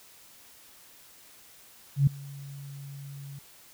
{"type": "tone with ADSR envelope", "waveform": "sine", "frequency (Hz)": 140, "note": "C#3", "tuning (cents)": 18, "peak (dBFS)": -15, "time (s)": [1.96, 3.39], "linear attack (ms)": 110, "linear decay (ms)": 5, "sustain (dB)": -24, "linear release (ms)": 5, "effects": ["white hiss -54 dBFS RMS until 3.73 s"]}